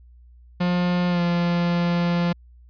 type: tone with pitch glide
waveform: 45% pulse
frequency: 177.4 to 173.15 Hz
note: F3 to F3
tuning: +27 to -15 cents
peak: -19 dBFS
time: 0.6-2.33 s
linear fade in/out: 10 ms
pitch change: -42 cents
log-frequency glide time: 1.09-1.21 s
effects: added 60 Hz sine -46 dBFS peak until 2.69 s + resampled to 11025 Hz